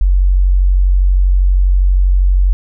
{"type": "tone", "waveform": "sine", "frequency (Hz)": 46.25, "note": "F#1", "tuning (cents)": 0, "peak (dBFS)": -7, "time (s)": [0.01, 2.53], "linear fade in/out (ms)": 0, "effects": []}